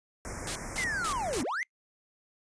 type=band-stop noise; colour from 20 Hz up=pink; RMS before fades=-39 dBFS; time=0.25-1.43 s; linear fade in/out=0 ms; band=2300 to 5300 Hz; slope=96 dB/octave
type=noise bursts; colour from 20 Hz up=white; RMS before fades=-34 dBFS; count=4; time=0.47-1.414 s; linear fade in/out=2 ms; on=86 ms; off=200 ms
type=linear two-way sweep; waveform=triangle; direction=down then up; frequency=2130 to 220 to 2130 Hz; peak=-28 dBFS; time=0.78-1.63 s; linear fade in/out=0 ms; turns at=1.43 s
effects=noise-tail reverb RT60 0.1 s tail -25 dB re dry + resampled to 22050 Hz